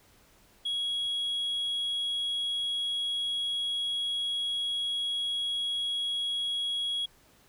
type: tone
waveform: sine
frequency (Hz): 3320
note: G#7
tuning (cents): -1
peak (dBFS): -26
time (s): 0.65-7.06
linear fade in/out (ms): 10
effects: tanh soft clip ceiling -27 dBFS + pink hiss -61 dBFS RMS until 7.48 s